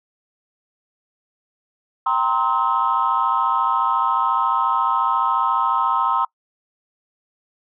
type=chord; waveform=sine; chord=C dominant seventh; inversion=second; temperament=equal with one note detuned; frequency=784 / 932.3 / 1046.5 / 1286.2 Hz; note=G5 / Bb5 / C6 / E6; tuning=0 / 0 / 0 / -43 cents; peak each=-26 / -21 / -20 / -21 dBFS; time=2.06-6.25 s; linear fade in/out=5 ms; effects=noise-tail reverb RT60 0.1 s tail -25 dB re dry + tanh soft clip ceiling -8 dBFS